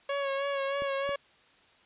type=tone with vibrato; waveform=sawtooth; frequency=554.4 Hz; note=C#5; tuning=in tune; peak=-25 dBFS; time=0.09-1.16 s; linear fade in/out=5 ms; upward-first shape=sine; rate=3.2 Hz; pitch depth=29 cents each way
type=clicks; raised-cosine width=2 ms; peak=-29 dBFS; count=2; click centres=0.821 / 1.092 s
effects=white hiss -61 dBFS RMS until 1.85 s + resampled to 8000 Hz